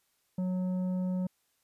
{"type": "tone with tanh clipping", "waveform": "sine", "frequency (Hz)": 183.5, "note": "F#3", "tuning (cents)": -14, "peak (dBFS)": -30, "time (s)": [0.38, 1.27], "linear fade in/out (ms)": 5, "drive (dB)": 8, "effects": ["white hiss -74 dBFS RMS until 1.63 s", "resampled to 32000 Hz"]}